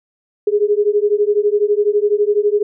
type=beating tone pair; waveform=sine; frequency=408.6 / 420.6 Hz; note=G#4 / G#4; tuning=-28 / +22 cents; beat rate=12 Hz; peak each=-15 dBFS; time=0.47-2.63 s; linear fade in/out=5 ms; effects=none